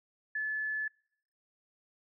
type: tone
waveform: sine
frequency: 1728 Hz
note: A6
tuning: 32 cents flat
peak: -31 dBFS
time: 0.35-0.88 s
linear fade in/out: 5 ms
effects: noise-tail reverb RT60 0.7 s tail -26 dB re dry